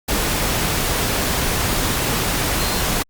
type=tone in noise; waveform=sine; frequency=4181 Hz; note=C8; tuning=2 cents flat; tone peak=-30 dBFS; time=2.59-2.81 s; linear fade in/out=10 ms; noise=pink; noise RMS=-20 dBFS; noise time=0.08-3.03 s; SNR=-13 dB; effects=Opus 48 kbps